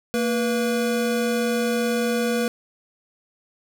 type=tone pair together; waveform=square; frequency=229.4 / 486.1 Hz; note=A#3 / B4; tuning=-28 / -28 cents; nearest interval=octave + minor second; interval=1300 cents; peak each=-24 dBFS; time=0.14-2.48 s; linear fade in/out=0 ms; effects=none